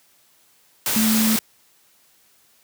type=tone in noise; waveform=sine; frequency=220 Hz; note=A3; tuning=in tune; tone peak=-17 dBFS; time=0.96-1.36 s; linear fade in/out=2 ms; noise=white; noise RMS=-22 dBFS; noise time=0.86-1.39 s; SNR=+2 dB; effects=white hiss -58 dBFS RMS until 2.63 s + high-pass 80 Hz 12 dB/octave